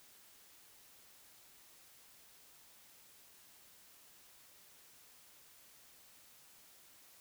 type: silence
effects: white hiss -62 dBFS RMS until 7.2 s